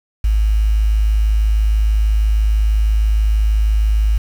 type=tone with quantisation; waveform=sine; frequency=53.1 Hz; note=G#1; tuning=39 cents sharp; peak=-11 dBFS; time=0.24-4.18 s; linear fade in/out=5 ms; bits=6; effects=none